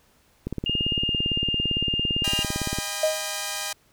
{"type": "click train", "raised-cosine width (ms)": 3, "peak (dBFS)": -15, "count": 42, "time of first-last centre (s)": [0.47, 2.786], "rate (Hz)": 17.7}
{"type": "tone with pitch glide", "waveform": "sine", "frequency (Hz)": [2829, 2813], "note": ["F7", "F7"], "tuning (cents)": [22, 12], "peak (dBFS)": -23, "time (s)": [0.66, 2.43], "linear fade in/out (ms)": 2, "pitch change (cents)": -10, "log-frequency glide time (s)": [1, 1.21]}
{"type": "chord", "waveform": "5% pulse", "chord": "Eb augmented", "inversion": "none", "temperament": "equal with one note detuned", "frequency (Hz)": [622.3, 803.2, 987.8], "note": ["Eb5", "G5", "B5"], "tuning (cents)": [0, 42, 0], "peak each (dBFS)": [-22, -19, -23], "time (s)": [2.24, 3.73], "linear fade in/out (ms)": 5}
{"type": "tone with exponential decay", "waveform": "sine", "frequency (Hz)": 625, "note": "D#5", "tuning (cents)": 8, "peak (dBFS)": -16, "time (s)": [3.03, 3.41], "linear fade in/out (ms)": 5, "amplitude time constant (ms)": 81}
{"effects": ["pink hiss -61 dBFS RMS until 3.92 s"]}